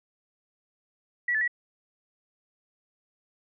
sine tone with pitch steps, 1939 / 1743 / 1928 Hz, B6 / A6 / B6, -32 / -17 / -42 cents, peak -23 dBFS, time 1.28-1.478 s, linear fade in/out 5 ms, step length 66 ms, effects none

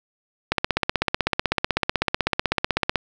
click train, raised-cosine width 0.3 ms, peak -3 dBFS, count 40, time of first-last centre 0.52-2.958 s, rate 16 Hz, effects none

